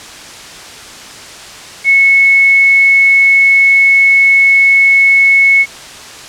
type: tone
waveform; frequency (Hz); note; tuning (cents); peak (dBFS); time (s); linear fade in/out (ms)
sine; 2198; C#7; -15; -4; 1.84-5.66; 50
effects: white hiss -30 dBFS RMS until 6.28 s + low-pass 7000 Hz 12 dB/octave